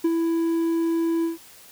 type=tone with ADSR envelope; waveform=triangle; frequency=331.4 Hz; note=E4; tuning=9 cents sharp; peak=-14 dBFS; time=0.04-1.38 s; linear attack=9 ms; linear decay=40 ms; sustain=-4 dB; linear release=140 ms; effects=white hiss -48 dBFS RMS until 1.71 s